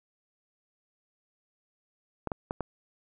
clicks, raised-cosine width 1 ms, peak -17 dBFS, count 4, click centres 2.273 / 2.318 / 2.509 / 2.607 s, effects none

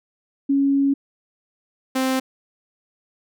sine / sawtooth tone pair in turn, 277.2 / 261.6 Hz, C#4 / C4, 0 / 0 cents, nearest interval minor second, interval 100 cents, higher first, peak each -15 dBFS, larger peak neither, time 0.49-0.94 / 1.95-2.2 s, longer first, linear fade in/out 10 ms, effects none

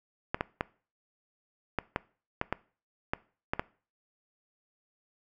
clicks, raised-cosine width 0.5 ms, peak -13 dBFS, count 10, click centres 0.345 / 0.409 / 0.609 / 1.787 / 1.961 / 2.414 / 2.526 / 3.135 / 3.535 / 3.595 s, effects noise-tail reverb RT60 0.4 s tail -21 dB re dry

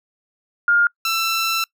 sine / 15% pulse tone pair in turn, 1413 / 1337.2 Hz, F6 / E6, +20 / +24 cents, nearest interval minor second, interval 96 cents, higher first, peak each -12 dBFS, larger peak neither, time 0.68-0.87 / 1.05-1.64 s, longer second, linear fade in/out 2 ms, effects noise-tail reverb RT60 0.1 s tail -26 dB re dry

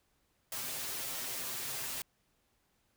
white noise with comb filter, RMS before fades -39 dBFS, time 0.52-2.02 s, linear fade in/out 2 ms, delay 7.6 ms, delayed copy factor +1, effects pink hiss -75 dBFS RMS until 2.96 s

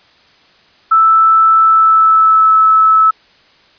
sine tone with pitch glide, 1318.5 to 1303.4 Hz, E6 to E6, 0 to -20 cents, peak -5 dBFS, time 0.91-3.11 s, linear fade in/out 10 ms, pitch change -20 cents, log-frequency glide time 1.62-2.55 s, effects white hiss -48 dBFS RMS until 3.78 s + resampled to 11025 Hz

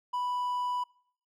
triangle tone, 987.8 Hz, B5, in tune, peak -27 dBFS, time 0.13-0.84 s, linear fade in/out 10 ms, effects noise-tail reverb RT60 0.6 s tail -24 dB re dry

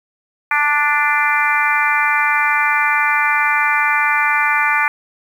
harmonic tone with a mistuned harmonic, 293.7 Hz, D4, in tune, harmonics 3 / 4 / 5 / 6 / 7 / 8, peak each -20 / -20 / -20 / -20 / -20 / -20 dBFS, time 0.51-4.88 s, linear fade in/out 2 ms, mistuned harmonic 8, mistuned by +18 cents, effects 7-bit

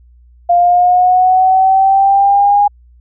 sine linear sweep, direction up, 696 to 821 Hz, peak -6 dBFS, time 0.49-2.68 s, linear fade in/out 10 ms, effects added 60 Hz sine -41 dBFS peak until 3 s

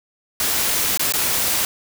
white noise with dropouts, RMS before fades -20 dBFS, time 0.4-1.65 s, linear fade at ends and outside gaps 1 ms, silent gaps 0.974-0.995 / 1.123-1.137 s, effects none

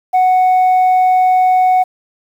sine tone, 740 Hz, F#5, in tune, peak -5 dBFS, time 0.13-1.84 s, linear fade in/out 20 ms, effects tanh soft clip ceiling -7 dBFS + 7-bit

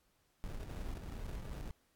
brown noise with sample-and-hold, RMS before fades -43 dBFS, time 0.44-1.71 s, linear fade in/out 0 ms, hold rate 1050 Hz, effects pink hiss -75 dBFS RMS until 1.95 s + AAC 64 kbps

